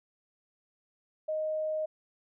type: tone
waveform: sine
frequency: 622.3 Hz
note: D#5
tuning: in tune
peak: -29 dBFS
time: 1.28-1.86 s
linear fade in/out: 10 ms
effects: none